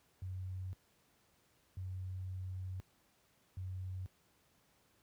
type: tone bursts at uneven times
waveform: sine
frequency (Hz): 93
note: F#2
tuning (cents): +9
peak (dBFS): -39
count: 3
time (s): 0.22-0.73 / 1.77-2.8 / 3.57-4.06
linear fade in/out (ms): 0
effects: pink hiss -72 dBFS RMS until 5.02 s + high-pass 60 Hz 12 dB/octave